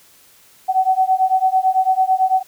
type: beating tone pair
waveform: sine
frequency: 750 / 759 Hz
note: F#5 / F#5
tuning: +23 / +44 cents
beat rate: 9 Hz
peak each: -16 dBFS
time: 0.68-2.43 s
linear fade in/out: 20 ms
effects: white hiss -50 dBFS RMS until 2.47 s